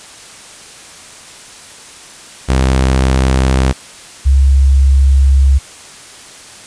sawtooth / sine tone pair in turn, 65.41 / 67.93 Hz, C2 / C#2, 0 / -34 cents, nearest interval minor second, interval 66 cents, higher second, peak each -5 dBFS, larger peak neither, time 2.48-3.73 / 4.25-5.59 s, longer second, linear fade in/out 20 ms, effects white hiss -35 dBFS RMS until 6.66 s + resampled to 22050 Hz

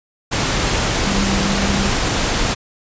sine tone in noise, 197.1 Hz, G3, 10 cents sharp, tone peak -19 dBFS, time 1.06-1.9 s, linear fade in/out 20 ms, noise pink, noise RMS -18 dBFS, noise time 0.31-2.55 s, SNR -4 dB, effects resampled to 16000 Hz

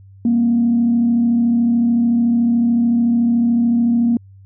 sine tone with frequency modulation, 235.3 Hz, A#3, 16 cents sharp, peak -11 dBFS, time 0.25-4.17 s, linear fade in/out 2 ms, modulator 33.7 Hz, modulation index 0.32, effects tanh soft clip ceiling -7 dBFS + added 97 Hz sine -40 dBFS peak until 4.45 s

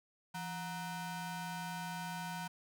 30% pulse ring-modulated tone, 554.4 Hz, C#5, in tune, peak -34 dBFS, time 0.34-2.48 s, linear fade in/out 10 ms, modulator 384 Hz, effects none

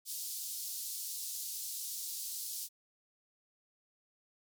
white band-pass noise, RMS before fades -41 dBFS, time 0.05-2.69 s, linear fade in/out 50 ms, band 4200 to 16000 Hz, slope 24 dB/octave, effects none

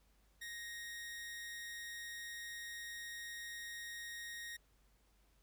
sawtooth tone with amplitude modulation, 1868 Hz, A#6, 3 cents sharp, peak -40 dBFS, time 0.41-4.57 s, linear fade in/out 10 ms, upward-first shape sine, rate 209 Hz, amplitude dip 35%, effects added 50 Hz sine -70 dBFS peak until 5.42 s + pink hiss -75 dBFS RMS until 5.42 s

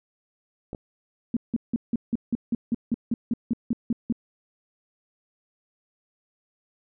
clicks, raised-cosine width 2 ms, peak -22 dBFS, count 2, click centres 0.731 / 0.748 s
sine tone bursts, 233.1 Hz, A#3, in tune, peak -20 dBFS, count 15, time 1.34-4.125 s, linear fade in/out 2 ms, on 27 ms, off 170 ms
effects none

